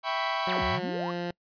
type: chord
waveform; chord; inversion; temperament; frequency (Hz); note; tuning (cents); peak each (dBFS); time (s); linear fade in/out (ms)
sawtooth; C# half-diminished seventh; first; equal; 659.3 / 784 / 987.8 / 1108.7; E5 / G5 / B5 / C#6; 0 / 0 / 0 / 0; -29; 0.03-0.8; 50
type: tone with pitch glide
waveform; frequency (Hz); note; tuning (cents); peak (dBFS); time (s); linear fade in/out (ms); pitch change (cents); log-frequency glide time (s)
15% pulse; 183.2 to 174.52; F#3 to F3; -17 to -1; -24; 0.47-1.31; 2; -84; 0.71-1.03
type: exponential two-way sweep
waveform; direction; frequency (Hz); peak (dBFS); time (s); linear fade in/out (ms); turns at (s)
sine; down then up; 4570 to 60.4 to 1186; -33; 0.49-1.11; 5; 0.64
effects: noise-tail reverb RT60 0.1 s tail -26 dB re dry + resampled to 11025 Hz